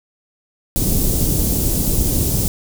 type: band-stop noise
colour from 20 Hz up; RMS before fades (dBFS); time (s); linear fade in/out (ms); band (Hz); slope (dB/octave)
pink; -17; 0.76-2.48; 0; 300 to 8400; 12
effects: none